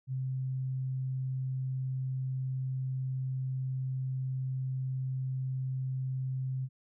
sine tone, 130.81 Hz, C3, in tune, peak -31 dBFS, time 0.07-6.69 s, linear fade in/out 50 ms, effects none

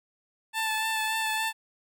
15% pulse tone with vibrato, 880 Hz, A5, in tune, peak -20 dBFS, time 0.53-1.53 s, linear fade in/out 50 ms, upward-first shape sine, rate 3.5 Hz, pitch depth 18 cents each way, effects none

